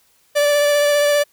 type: tone with vibrato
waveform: 45% pulse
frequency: 583 Hz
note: D5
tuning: 13 cents flat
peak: -13 dBFS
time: 0.35-1.24 s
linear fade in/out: 20 ms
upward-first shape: triangle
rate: 15 Hz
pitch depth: 17 cents each way
effects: white hiss -58 dBFS RMS until 1.32 s